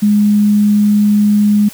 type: tone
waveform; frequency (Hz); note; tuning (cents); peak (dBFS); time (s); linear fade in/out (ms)
sine; 207.7; G#3; 0; -7; 0.02-1.69; 10
effects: white hiss -35 dBFS RMS until 1.73 s